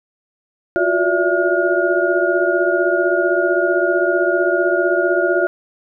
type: tone cluster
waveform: sine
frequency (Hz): 350.4 / 366 / 578 / 662 / 1431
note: F4 / F#4 / D5 / E5 / F6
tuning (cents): +6 / -19 / -28 / +7 / +42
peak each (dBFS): -20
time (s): 0.76-5.47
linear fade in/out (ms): 0
effects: none